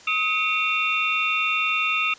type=tone cluster; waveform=sine; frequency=1266 / 2239 / 2435 / 2725 / 3586 Hz; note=D#6 / C#7 / D#7 / F7 / A7; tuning=+30 / +17 / -38 / -43 / +32 cents; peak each=-26 / -32 / -28 / -23 / -31 dBFS; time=0.07-2.14 s; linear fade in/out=5 ms; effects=white hiss -47 dBFS RMS until 2.18 s + resampled to 16000 Hz